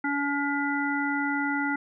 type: harmonic tone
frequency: 284.4 Hz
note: C#4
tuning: 45 cents sharp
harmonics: 1 / 3 / 5 / 7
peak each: -28 / -32 / -30 / -32 dBFS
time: 0.04-1.76 s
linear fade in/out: 5 ms
effects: none